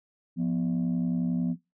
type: tone pair together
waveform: sine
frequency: 174.7 / 245.7 Hz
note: F3 / B3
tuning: +1 / -9 cents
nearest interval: tritone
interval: 590 cents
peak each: -25 / -26 dBFS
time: 0.36-1.56 s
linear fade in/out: 50 ms
effects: noise-tail reverb RT60 0.2 s tail -17 dB re dry + tanh soft clip ceiling -21 dBFS